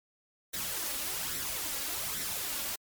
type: noise with flanger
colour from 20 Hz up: white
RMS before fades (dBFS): -35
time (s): 0.53-2.76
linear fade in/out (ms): 10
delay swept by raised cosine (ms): 0.52 to 3.62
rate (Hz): 1.2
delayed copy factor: +0.55
effects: MP3 96 kbps